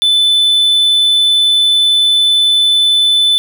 triangle tone, 3509 Hz, A7, 5 cents flat, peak -6 dBFS, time 0.02-3.38 s, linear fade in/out 0 ms, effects none

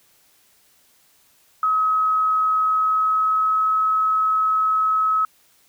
sine tone with pitch glide, 1276 to 1284.9 Hz, D#6 to E6, +43 to -45 cents, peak -16 dBFS, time 1.63-5.25 s, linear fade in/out 2 ms, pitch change +12 cents, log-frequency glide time 2.59-3.76 s, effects white hiss -58 dBFS RMS until 5.68 s

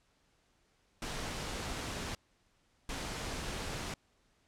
pink noise bursts at uneven times, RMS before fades -39 dBFS, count 2, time 1.02-2.15 / 2.89-3.94 s, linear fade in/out 2 ms, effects pink hiss -72 dBFS RMS until 4.47 s + low-pass 8000 Hz 12 dB/octave

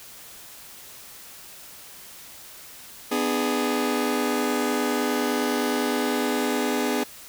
sawtooth chord, G# diminished, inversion first, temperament just, 249.2 / 299 / 415.3 Hz, B3 / D4 / G#4, +16 / +31 / 0 cents, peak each -22 / -24 / -23 dBFS, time 3.11-7.04 s, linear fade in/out 10 ms, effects white hiss -44 dBFS RMS until 7.28 s

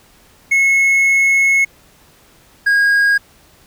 triangle tone pair in turn, 2182 / 1634.7 Hz, C#7 / G#6, -28 / -28 cents, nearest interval perfect fourth, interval 500 cents, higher first, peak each -8 dBFS, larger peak neither, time 0.51-1.65 / 2.66-3.18 s, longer first, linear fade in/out 10 ms, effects pink hiss -49 dBFS RMS until 3.66 s

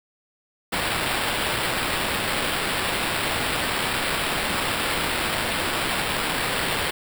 violet noise with sample-and-hold, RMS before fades -25 dBFS, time 0.72-6.91 s, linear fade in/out 10 ms, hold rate 6300 Hz, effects none

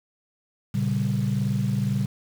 sine chord, G diminished, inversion first, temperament equal, 116.54 / 138.59 / 196 Hz, Bb2 / Db3 / G3, 0 / 0 / 0 cents, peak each -25 dBFS, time 0.74-2.06 s, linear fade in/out 10 ms, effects tanh soft clip ceiling -15 dBFS + 7-bit

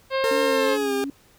harmonic tone, 533 Hz, C5, 32 cents sharp, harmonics 1 / 2 / 3 / 4 / 5 / 6 / 7 / 8 / 9, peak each -22 / -28 / -32 / -34 / -36 / -38 / -39 / -40 / -41 dBFS, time 0.1-0.78 s, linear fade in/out 50 ms
40% pulse tone with pitch glide, 457.5 to 402.9 Hz, A#4 to G4, -32 to +48 cents, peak -22 dBFS, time 0.24-1.04 s, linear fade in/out 0 ms, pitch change -220 cents, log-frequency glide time 0.52-0.93 s
sine tone with vibrato, 275.5 Hz, C#4, 11 cents flat, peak -27 dBFS, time 0.31-1.1 s, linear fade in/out 2 ms, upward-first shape sine, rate 2.7 Hz, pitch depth 53 cents each way
effects pink hiss -56 dBFS RMS until 1.38 s

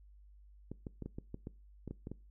clicks, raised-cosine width 3 ms, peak -29 dBFS, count 11, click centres 0.716 / 0.868 / 1.023 / 1.06 / 1.185 / 1.344 / 1.471 / 1.877 / 1.91 / 2.071 / 2.116 s, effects noise-tail reverb RT60 0.3 s tail -22 dB re dry + added 50 Hz sine -56 dBFS peak until 2.3 s

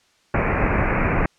pink low-pass noise, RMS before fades -20 dBFS, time 0.34-1.26 s, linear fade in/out 2 ms, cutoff 2500 Hz, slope 96 dB/octave, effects white hiss -60 dBFS RMS until 1.38 s + low-pass 6000 Hz 12 dB/octave

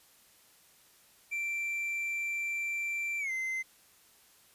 triangle tone with pitch glide, 2349 to 2069 Hz, D7 to C7, 0 to -20 cents, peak -30 dBFS, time 1.31-3.63 s, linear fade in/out 20 ms, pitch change -220 cents, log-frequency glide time 3.19-3.31 s, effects white hiss -62 dBFS RMS until 4.54 s + resampled to 32000 Hz

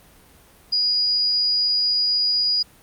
sine tone, 4898 Hz, D#8, 28 cents flat, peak -17 dBFS, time 0.72-2.63 s, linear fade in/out 10 ms, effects pink hiss -51 dBFS RMS until 2.82 s + Opus 32 kbps

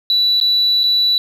sine tone with dropouts, 3950 Hz, B7, in tune, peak -10 dBFS, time 0.1-1.18 s, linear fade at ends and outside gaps 1 ms, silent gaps 0.401-0.412 / 0.834-0.839 s, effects tanh soft clip ceiling -8 dBFS + 8-bit

